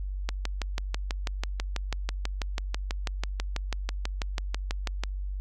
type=click train; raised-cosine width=0.2 ms; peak=-13 dBFS; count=30; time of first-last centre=0.29-5.036 s; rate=6.11 Hz; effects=added 48 Hz sine -30 dBFS peak until 5.4 s